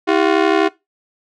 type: ring-modulated tone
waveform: sawtooth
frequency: 360 Hz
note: F#4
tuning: 47 cents flat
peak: -5 dBFS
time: 0.07-0.69 s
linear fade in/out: 20 ms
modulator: 36 Hz
effects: noise-tail reverb RT60 0.2 s tail -20 dB re dry + low-pass 3000 Hz 12 dB/octave